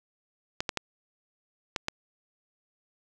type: clicks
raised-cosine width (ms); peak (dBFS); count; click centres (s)
0.2; -11; 5; 0.605 / 0.692 / 0.773 / 1.762 / 1.884
effects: none